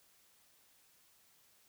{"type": "silence", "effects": ["white hiss -68 dBFS RMS until 1.68 s"]}